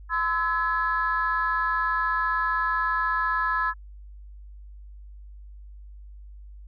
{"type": "tone cluster", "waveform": "sine", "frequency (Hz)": [1023, 1307, 1692], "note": ["C6", "E6", "G#6"], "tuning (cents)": [-39, -15, 32], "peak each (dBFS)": -26, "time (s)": [0.09, 3.74], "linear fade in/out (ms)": 50, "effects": ["tanh soft clip ceiling -14 dBFS", "added 50 Hz sine -41 dBFS peak until 6.67 s"]}